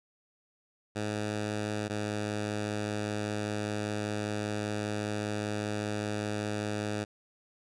10% pulse tone pair in turn, 105.6 / 105.08 Hz, G#2 / G#2, +29 / +21 cents, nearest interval unison, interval 8 cents, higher first, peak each -23 dBFS, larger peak neither, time 0.95-1.89 / 1.89-7.05 s, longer second, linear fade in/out 20 ms, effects resampled to 22050 Hz

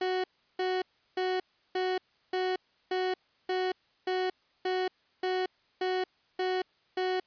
30% pulse tone bursts, 370 Hz, F#4, in tune, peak -25 dBFS, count 13, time 0.01-7.2 s, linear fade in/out 5 ms, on 230 ms, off 350 ms, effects white hiss -68 dBFS RMS until 7.26 s + resampled to 11025 Hz

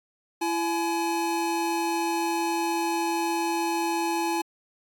square tone pair together, 336.1 / 847 Hz, E4 / G#5, +34 / +34 cents, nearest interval octave + major third, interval 1600 cents, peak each -28 / -28 dBFS, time 0.41-4.42 s, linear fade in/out 10 ms, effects AAC 64 kbps

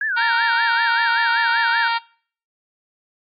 sine tone with vibrato, 1600 Hz, G6, 35 cents sharp, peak -19 dBFS, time 0.01-1.88 s, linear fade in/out 2 ms, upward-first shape sine, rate 5.2 Hz, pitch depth 180 cents each way
harmonic tone, 463 Hz, A#4, 12 cents flat, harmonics 2 / 3 / 4 / 5 / 6 / 7 / 8 / 9 / 10, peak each -21 / -25 / -27 / -29 / -31 / -32 / -33 / -34 / -35 dBFS, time 0.16-1.99 s, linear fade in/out 20 ms
effects noise-tail reverb RT60 0.5 s tail -23 dB re dry + AAC 64 kbps

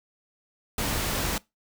pink noise, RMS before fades -28 dBFS, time 0.78-1.38 s, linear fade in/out 2 ms, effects noise-tail reverb RT60 0.2 s tail -22 dB re dry

